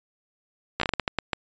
slowing click train, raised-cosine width 0.3 ms, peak -8 dBFS, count 10, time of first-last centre 0.8-1.332 s, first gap 14 ms, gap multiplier 1.34, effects resampled to 16000 Hz

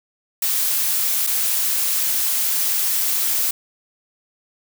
blue noise with dropouts, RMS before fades -20 dBFS, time 0.42-3.51 s, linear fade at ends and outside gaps 5 ms, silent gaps 1.267-1.271 s, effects none

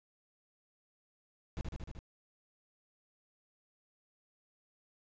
brown noise with echo, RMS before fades -36 dBFS, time 1.57-1.61 s, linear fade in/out 0 ms, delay 76 ms, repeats 5, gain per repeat -2 dB, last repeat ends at 1.99 s, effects resampled to 16000 Hz

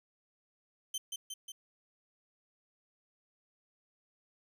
20% pulse tone with echo, 3100 Hz, G7, 20 cents flat, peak -29 dBFS, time 0.94-0.98 s, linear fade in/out 5 ms, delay 180 ms, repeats 3, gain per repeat -3 dB, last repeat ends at 1.52 s, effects none

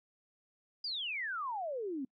sine exponential sweep, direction down, 4978 to 252 Hz, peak -35 dBFS, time 0.84-2.05 s, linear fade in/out 5 ms, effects noise-tail reverb RT60 0.1 s tail -26 dB re dry

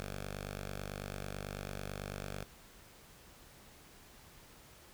5% pulse tone with notch filter, 49.07 Hz, G1, 2 cents sharp, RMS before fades -43 dBFS, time 0-2.44 s, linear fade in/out 0 ms, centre 310 Hz, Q 1.2, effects pink hiss -58 dBFS RMS until 4.93 s

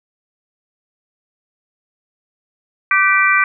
harmonic tone with a mistuned harmonic, 392 Hz, G4, in tune, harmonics 3 / 4 / 5 / 6, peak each -16 / -16 / -16 / -16 dBFS, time 2.91-3.44 s, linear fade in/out 2 ms, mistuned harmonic 4, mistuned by -45 cents, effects none

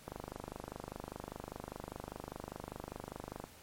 click train, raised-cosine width 1 ms, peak -27 dBFS, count 85, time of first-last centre 0.08-3.44 s, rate 25 Hz, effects pink hiss -57 dBFS RMS until 3.62 s + MP3 64 kbps

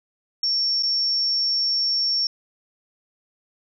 sine tone with dropouts, 5470 Hz, F8, 37 cents flat, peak -19 dBFS, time 0.43-2.27 s, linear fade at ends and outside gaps 2 ms, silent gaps 0.825-0.832 s, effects none

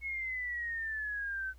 sine exponential sweep, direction down, 2195 to 1520 Hz, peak -34 dBFS, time 0.01-1.54 s, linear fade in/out 50 ms, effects added 60 Hz sine -52 dBFS peak until 1.58 s + pink hiss -69 dBFS RMS until 1.58 s

